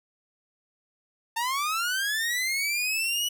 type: linear sweep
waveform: sawtooth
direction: up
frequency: 894 to 2960 Hz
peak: -22 dBFS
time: 1.36-3.29 s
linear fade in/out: 10 ms
effects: none